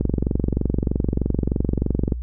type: click train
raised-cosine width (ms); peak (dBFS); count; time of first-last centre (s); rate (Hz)
3; -7; 50; 0.01-2.122; 23.2
effects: noise-tail reverb RT60 0.1 s tail -26 dB re dry + added 60 Hz sine -26 dBFS peak until 2.22 s